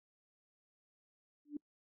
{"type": "tone with exponential growth", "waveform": "sine", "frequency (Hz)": 293.7, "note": "D4", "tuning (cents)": 0, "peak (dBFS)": -34, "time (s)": [1.45, 1.57], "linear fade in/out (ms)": 5, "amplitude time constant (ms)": 26, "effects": ["noise-tail reverb RT60 0.1 s tail -26 dB re dry"]}